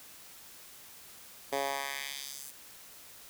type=tone with high-pass filter sweep; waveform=10% pulse; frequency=138.59 Hz; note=C#3; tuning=in tune; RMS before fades=-37 dBFS; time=1.52-2.51 s; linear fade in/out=10 ms; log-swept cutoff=440 to 9600 Hz; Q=1.2; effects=white hiss -52 dBFS RMS until 3.29 s